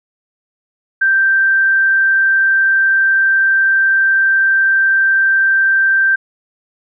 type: tone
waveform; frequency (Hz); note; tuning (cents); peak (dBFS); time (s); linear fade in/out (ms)
sine; 1568; G6; 0; -9; 1.01-6.16; 10
effects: none